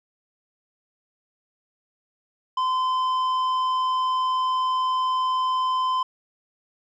sine tone with tanh clipping, 1027 Hz, C6, 33 cents flat, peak -22 dBFS, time 2.57-6.03 s, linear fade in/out 5 ms, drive 8 dB, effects none

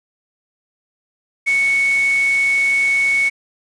sine tone in noise, 2217 Hz, C#7, in tune, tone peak -13 dBFS, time 1.46-3.3 s, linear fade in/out 20 ms, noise white, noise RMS -31 dBFS, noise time 1.46-3.3 s, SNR +15 dB, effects resampled to 22050 Hz

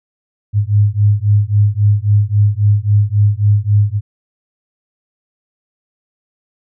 sine beating tone pair, 101.7 / 105.4 Hz, G#2 / G#2, -36 / +26 cents, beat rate 3.7 Hz, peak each -12 dBFS, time 0.53-4.01 s, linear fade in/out 50 ms, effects none

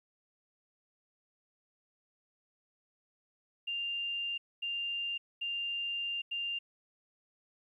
sine tone bursts at uneven times, 2794 Hz, F7, in tune, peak -33 dBFS, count 4, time 3.67-4.38 / 4.62-5.18 / 5.41-6.22 / 6.31-6.59 s, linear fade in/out 10 ms, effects 12-bit

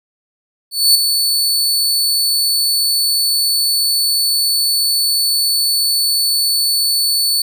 sawtooth tone with ADSR envelope, 4463 Hz, C#8, 11 cents sharp, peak -3 dBFS, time 0.71-7.42 s, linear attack 240 ms, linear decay 6 ms, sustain -7 dB, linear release 3 ms, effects none

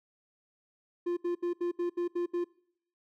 triangle tone bursts, 349.2 Hz, F4, in tune, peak -26 dBFS, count 8, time 1.06-2.444 s, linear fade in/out 10 ms, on 110 ms, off 72 ms, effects noise-tail reverb RT60 0.7 s tail -23 dB re dry

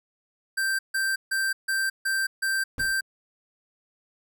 square tone bursts, 1568 Hz, G6, in tune, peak -24 dBFS, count 7, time 0.57-3.01 s, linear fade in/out 10 ms, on 220 ms, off 150 ms
brown noise with exponential decay, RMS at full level -30 dBFS, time 2.78-3.02 s, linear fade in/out 2 ms, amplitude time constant 51 ms
effects none

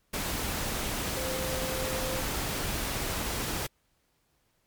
sine tone in noise, 520 Hz, C5, 11 cents flat, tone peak -34 dBFS, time 1.16-2.21 s, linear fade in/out 10 ms, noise pink, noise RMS -32 dBFS, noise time 0.13-3.67 s, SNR -5 dB, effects pink hiss -72 dBFS RMS until 4.66 s + MP3 96 kbps

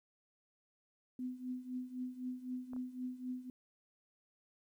sine tone with tremolo, 252.5 Hz, B3, 39 cents sharp, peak -36 dBFS, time 1.19-3.5 s, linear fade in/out 2 ms, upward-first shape triangle, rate 3.9 Hz, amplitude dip 85%
clicks, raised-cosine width 1 ms, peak -38 / -42 dBFS, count 2, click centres 2.734 / 2.764 s
effects 12-bit

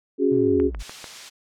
sine chord, C# suspended fourth, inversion none, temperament equal, 277.2 / 370 / 415.3 Hz, C#4 / F#4 / G#4, 0 / 0 / 0 cents, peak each -21 dBFS, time 0.18-0.71 s, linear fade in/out 50 ms
triangle linear sweep, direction down, 137.4 to 41.29 Hz, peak -27 dBFS, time 0.31-0.83 s, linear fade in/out 10 ms
click train, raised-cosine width 0.5 ms, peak -21 dBFS, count 4, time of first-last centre 0.6-1.042 s, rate 6.78 Hz
blue noise, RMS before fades -31 dBFS, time 0.79-1.3 s, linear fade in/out 20 ms
effects low-pass 5000 Hz 12 dB/octave

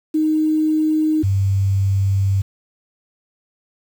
sine tone pair in turn, 310.5 / 97.8 Hz, D#4 / G2, -3 / -4 cents, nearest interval octave + minor sixth, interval 2001 cents, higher first, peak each -14 dBFS, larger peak neither, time 0.14-1.23 / 1.23-2.42 s, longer second, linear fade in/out 10 ms, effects 7-bit

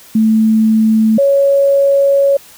sine tone pair in turn, 220 / 556.3 Hz, A3 / C#5, 0 / +6 cents, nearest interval octave + major third, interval 1606 cents, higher second, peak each -7 dBFS, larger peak neither, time 0.15-1.18 / 1.18-2.37 s, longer second, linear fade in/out 5 ms, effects white hiss -40 dBFS RMS until 2.57 s

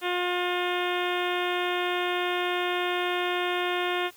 harmonic tone, 356.7 Hz, F4, 37 cents sharp, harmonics 1 / 2 / 3 / 4 / 5 / 6 / 7 / 8 / 9 / 10, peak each -29 / -32 / -34 / -35 / -36 / -37 / -37 / -38 / -39 / -39 dBFS, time 0.01-4.11 s, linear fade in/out 50 ms, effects white hiss -54 dBFS RMS until 4.16 s

